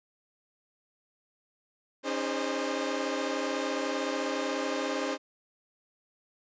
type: tone cluster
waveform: sawtooth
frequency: 276.6 / 310.4 / 406.5 / 523 / 605 Hz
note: C#4 / D#4 / G#4 / C5 / D#5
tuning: -4 / -4 / -37 / -1 / -49 cents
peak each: -31 / -33 / -33 / -30 / -35 dBFS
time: 2.03-5.18 s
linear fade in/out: 50 ms
effects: resampled to 16000 Hz